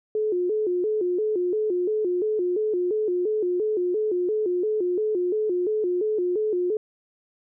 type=tone with vibrato; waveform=sine; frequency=392 Hz; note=G4; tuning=in tune; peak=-21 dBFS; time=0.15-6.77 s; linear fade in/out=2 ms; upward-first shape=square; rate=2.9 Hz; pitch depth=160 cents each way; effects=none